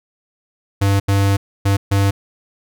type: tone bursts at uneven times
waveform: square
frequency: 99 Hz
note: G2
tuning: 18 cents sharp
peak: -13 dBFS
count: 4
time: 0.81-1 / 1.08-1.37 / 1.65-1.77 / 1.91-2.11 s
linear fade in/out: 10 ms
effects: none